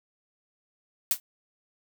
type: noise with exponential decay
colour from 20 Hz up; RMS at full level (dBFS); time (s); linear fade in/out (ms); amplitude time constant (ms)
blue; -19; 1.11-1.2; 1; 19
effects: none